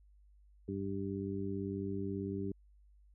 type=harmonic tone; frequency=98.1 Hz; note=G2; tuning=2 cents sharp; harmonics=1 / 2 / 3 / 4; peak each=-42 / -40 / -41 / -41 dBFS; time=0.68-2.52 s; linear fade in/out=5 ms; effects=added 50 Hz sine -60 dBFS peak until 3.14 s

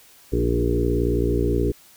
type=harmonic tone with a mistuned harmonic; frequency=58.7 Hz; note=A#1; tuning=13 cents sharp; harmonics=1 / 2 / 3 / 4 / 5 / 6 / 7 / 8; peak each=-23 / -26 / -33 / -32 / -26 / -27 / -25 / -30 dBFS; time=0.32-1.72 s; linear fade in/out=10 ms; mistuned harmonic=6; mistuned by=+27 cents; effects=white hiss -51 dBFS RMS until 1.96 s

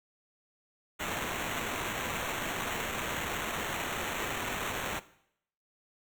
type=noise with sample-and-hold; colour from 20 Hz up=violet; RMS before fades=-35 dBFS; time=0.99-5 s; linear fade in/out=20 ms; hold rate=4900 Hz; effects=noise-tail reverb RT60 0.7 s tail -17 dB re dry

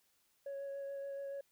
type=tone with vibrato; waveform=sine; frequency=555 Hz; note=C#5; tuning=2 cents sharp; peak=-38 dBFS; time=0.46-1.41 s; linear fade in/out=5 ms; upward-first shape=sine; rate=7 Hz; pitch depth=11 cents each way; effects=tanh soft clip ceiling -39 dBFS + white hiss -75 dBFS RMS until 1.51 s

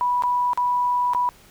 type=tone with dropouts; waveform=sine; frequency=982 Hz; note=B5; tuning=10 cents flat; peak=-18 dBFS; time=0.01-1.29 s; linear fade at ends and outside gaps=0 ms; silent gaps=0.223-0.236 / 0.533-0.575 / 1.135-1.148 s; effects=pink hiss -51 dBFS RMS until 1.5 s

